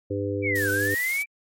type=harmonic tone; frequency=100.1 Hz; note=G2; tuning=37 cents sharp; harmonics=1 / 3 / 4 / 5; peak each=-30 / -30 / -30 / -30 dBFS; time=0.1-0.95 s; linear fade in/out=10 ms
type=linear two-way sweep; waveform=sine; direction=down then up; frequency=2355 to 1484 to 2355 Hz; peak=-23 dBFS; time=0.42-1.26 s; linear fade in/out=50 ms; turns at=0.7 s
type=noise; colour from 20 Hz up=blue; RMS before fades=-33 dBFS; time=0.55-1.23 s; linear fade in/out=10 ms
effects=MP3 64 kbps